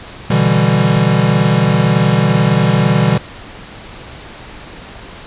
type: chord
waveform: square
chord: E minor seventh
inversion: second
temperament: equal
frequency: 123.47 / 146.83 / 164.81 / 196 Hz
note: B2 / D3 / E3 / G3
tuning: 0 / 0 / 0 / 0 cents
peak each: -16 dBFS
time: 0.3-3.18 s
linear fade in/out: 5 ms
effects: pink hiss -33 dBFS RMS until 5.26 s + resampled to 8000 Hz